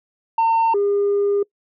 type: tone pair in turn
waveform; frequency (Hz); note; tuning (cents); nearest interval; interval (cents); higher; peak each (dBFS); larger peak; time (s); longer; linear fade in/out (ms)
sine; 908 / 404.5; A#5 / G#4; -46 / -46; octave + major second; 1400; first; -11 / -14; first; 0.38-0.74 / 0.74-1.43; second; 5
effects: noise-tail reverb RT60 0.1 s tail -25 dB re dry + tanh soft clip ceiling -13 dBFS